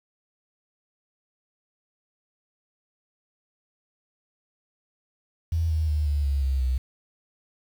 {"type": "tone with pitch steps", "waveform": "sine", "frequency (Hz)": [82.41, 79.01, 75.75, 72.62, 69.62, 66.74, 63.99], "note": ["E2", "D#2", "D#2", "D2", "C#2", "C2", "C2"], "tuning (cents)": [0, 27, -46, -19, 8, 35, -38], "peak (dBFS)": -21, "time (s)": [5.52, 6.78], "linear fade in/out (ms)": 5, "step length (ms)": 180, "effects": ["8-bit"]}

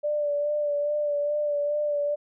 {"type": "tone with vibrato", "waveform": "sine", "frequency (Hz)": 587.3, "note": "D5", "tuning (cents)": 0, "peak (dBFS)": -23, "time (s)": [0.03, 2.16], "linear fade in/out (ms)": 20, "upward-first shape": "sine", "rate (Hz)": 2.4, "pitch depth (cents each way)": 27, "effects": []}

